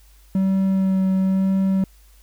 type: tone with vibrato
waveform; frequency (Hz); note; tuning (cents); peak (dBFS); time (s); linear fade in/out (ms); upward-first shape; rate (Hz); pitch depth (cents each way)
triangle; 190.8; G3; -47; -14; 0.35-1.84; 2; sine; 1; 12
effects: added 50 Hz sine -48 dBFS peak until 2.22 s + white hiss -57 dBFS RMS until 2.22 s